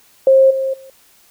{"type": "tone with level steps", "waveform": "sine", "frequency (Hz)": 533, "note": "C5", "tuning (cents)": 32, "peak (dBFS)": [-6, -16, -36], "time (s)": [0.27, 0.9], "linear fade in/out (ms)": 2, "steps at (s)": [0.5, 0.73], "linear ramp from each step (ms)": 10, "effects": ["white hiss -51 dBFS RMS until 1.3 s"]}